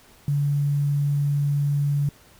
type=tone with quantisation; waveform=sine; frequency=143.5 Hz; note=D3; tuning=40 cents flat; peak=-19 dBFS; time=0.28-2.09 s; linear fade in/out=2 ms; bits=8; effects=pink hiss -53 dBFS RMS until 2.39 s